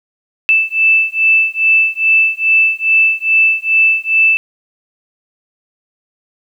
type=beating tone pair; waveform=sine; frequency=2639 / 2641.4 Hz; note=E7 / E7; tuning=+1 / +3 cents; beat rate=2.4 Hz; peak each=-12 dBFS; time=0.49-4.37 s; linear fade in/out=0 ms; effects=8-bit